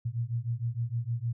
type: beating tone pair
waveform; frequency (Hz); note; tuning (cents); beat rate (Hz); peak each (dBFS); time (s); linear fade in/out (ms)
sine; 114.4 / 120.9; A#2 / B2; -32 / -36; 6.5; -32 / -32; 0.05-1.33; 10
effects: none